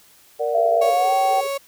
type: chord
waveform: sine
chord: Bb augmented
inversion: none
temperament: equal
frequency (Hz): 466.2 / 587.3 / 740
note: Bb4 / D5 / F#5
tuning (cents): 0 / 0 / 0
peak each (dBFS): -23 / -23 / -27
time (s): 0.39-0.91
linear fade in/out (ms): 20
type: tone with pitch glide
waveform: sine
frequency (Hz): 675 to 766.5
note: E5 to G5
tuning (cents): +41 to -39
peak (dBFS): -16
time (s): 0.54-1.41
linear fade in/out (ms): 10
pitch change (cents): +220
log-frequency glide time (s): 0.84-1.12
type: band-pass noise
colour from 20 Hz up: white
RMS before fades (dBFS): -34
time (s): 0.55-1.48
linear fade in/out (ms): 20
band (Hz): 420 to 490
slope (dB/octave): 96
type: tone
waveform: 35% pulse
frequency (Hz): 554.4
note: C#5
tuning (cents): 0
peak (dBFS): -21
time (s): 0.81-1.58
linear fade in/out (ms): 10
effects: white hiss -52 dBFS RMS until 1.67 s